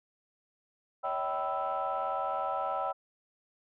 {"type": "tone cluster", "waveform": "sine", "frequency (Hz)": [561, 640, 774, 990, 1318], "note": ["C#5", "D#5", "G5", "B5", "E6"], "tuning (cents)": [21, 49, -22, 4, -1], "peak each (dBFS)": [-37, -37, -33, -37, -35], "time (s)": [1.03, 2.93], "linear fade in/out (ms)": 20, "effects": ["tanh soft clip ceiling -23 dBFS"]}